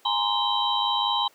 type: tone cluster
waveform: sine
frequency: 832 / 933 / 1038 / 3116 / 3891 Hz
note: G#5 / A#5 / C6 / G7 / B7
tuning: +3 / +1 / -14 / -11 / -27 cents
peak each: -28 dBFS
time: 0.05-1.28 s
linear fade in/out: 5 ms
effects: pink hiss -57 dBFS RMS until 1.34 s + high-pass 400 Hz 12 dB/octave